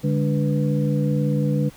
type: tone cluster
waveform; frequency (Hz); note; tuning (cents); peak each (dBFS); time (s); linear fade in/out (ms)
sine; 146.5 / 204.6 / 290.3 / 493.6; D3 / G#3 / D4 / B4; -4 / -26 / -20 / -1; -20 / -24 / -27 / -28; 0.03-1.7; 20
effects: pink hiss -48 dBFS RMS until 1.76 s